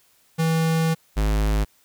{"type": "tone pair in turn", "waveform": "square", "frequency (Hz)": [162.3, 52.47], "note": ["E3", "G#1"], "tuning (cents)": [-27, 18], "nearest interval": "octave + minor sixth", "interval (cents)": 1955, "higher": "first", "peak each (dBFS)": -19, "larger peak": "neither", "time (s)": [[0.38, 0.95], [1.16, 1.65]], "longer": "first", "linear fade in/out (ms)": 20, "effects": ["white hiss -60 dBFS RMS until 1.84 s"]}